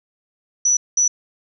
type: tone bursts at uneven times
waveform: sine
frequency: 5920 Hz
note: F#8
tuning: in tune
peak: -13 dBFS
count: 2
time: 0.65-0.77 / 0.97-1.08 s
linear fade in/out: 5 ms
effects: none